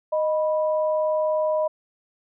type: tone pair together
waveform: sine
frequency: 620 / 983.6 Hz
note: D#5 / B5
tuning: -6 / -7 cents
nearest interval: minor sixth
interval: 799 cents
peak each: -20 / -29 dBFS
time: 0.12-1.68 s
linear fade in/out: 10 ms
effects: none